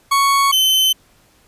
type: tone pair in turn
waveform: 40% pulse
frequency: 1111 / 3065 Hz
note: C#6 / G7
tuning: +4 / -40 cents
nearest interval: octave + tritone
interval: 1756 cents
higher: second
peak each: -11 dBFS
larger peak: neither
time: 0.11-0.52 / 0.52-0.93 s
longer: neither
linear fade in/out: 10 ms
effects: pink hiss -54 dBFS RMS until 1.47 s + resampled to 32000 Hz